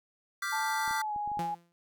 square chord, G dominant seventh, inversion second, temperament equal, 1174.7 / 1396.9 / 1568 / 1975.5 Hz, D6 / F6 / G6 / B6, 0 / 0 / 0 / 0 cents, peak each -38 dBFS, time 0.42-1.02 s, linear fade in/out 5 ms
sine tone with pitch glide, 880 to 831.1 Hz, A5 to G#5, 0 to +1 cents, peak -31 dBFS, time 0.52-1.55 s, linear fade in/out 10 ms, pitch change -99 cents, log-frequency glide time 0.99-1.14 s
clicks, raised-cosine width 3 ms, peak -37 dBFS, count 6, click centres 0.878 / 0.91 / 1.162 / 1.276 / 1.317 / 1.373 s
sawtooth tone with exponential decay, 171.5 Hz, F3, 31 cents flat, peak -29 dBFS, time 1.39-1.72 s, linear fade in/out 0 ms, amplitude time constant 70 ms
effects none

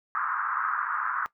pink band-pass noise, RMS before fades -29 dBFS, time 0.15-1.26 s, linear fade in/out 0 ms, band 1100 to 1500 Hz, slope 48 dB/octave, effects noise-tail reverb RT60 0.1 s tail -18 dB re dry

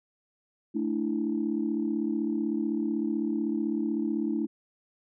sine chord, A suspended fourth, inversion none, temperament equal, 220 / 293.7 / 329.6 Hz, A3 / D4 / E4, 0 / 0 / 0 cents, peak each -30 dBFS, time 0.74-4.47 s, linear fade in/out 20 ms, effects tanh soft clip ceiling -17 dBFS

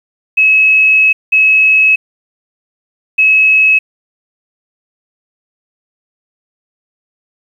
sine tone bursts at uneven times, 2574 Hz, E7, 42 cents flat, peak -5 dBFS, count 3, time 0.37-1.13 / 1.32-1.96 / 3.18-3.79 s, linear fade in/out 10 ms, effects 7-bit

